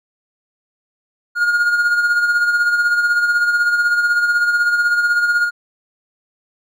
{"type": "tone with tremolo", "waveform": "triangle", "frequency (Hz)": 1426, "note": "F6", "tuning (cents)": 36, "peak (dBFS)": -9, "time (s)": [1.35, 5.51], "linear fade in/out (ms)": 50, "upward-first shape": "sine", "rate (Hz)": 16, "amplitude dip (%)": 50, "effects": []}